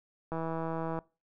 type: click train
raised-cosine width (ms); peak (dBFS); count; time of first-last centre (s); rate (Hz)
1; -22; 110; 0.32-0.989; 163
effects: noise-tail reverb RT60 0.3 s tail -22 dB re dry